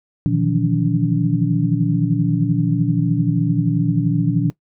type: tone cluster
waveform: sine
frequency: 120.3 / 153.9 / 164.1 / 177 / 287.4 Hz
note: B2 / D#3 / E3 / F3 / D4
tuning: -45 / -19 / -8 / +23 / -37 cents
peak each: -21 dBFS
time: 0.26-4.5 s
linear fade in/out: 0 ms
effects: noise-tail reverb RT60 0.1 s tail -19 dB re dry